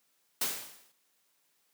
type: noise with exponential decay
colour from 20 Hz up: white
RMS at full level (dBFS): -28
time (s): 0.41-0.92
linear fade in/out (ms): 5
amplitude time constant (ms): 110
effects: white hiss -73 dBFS RMS until 1.73 s + high-pass 150 Hz 12 dB/octave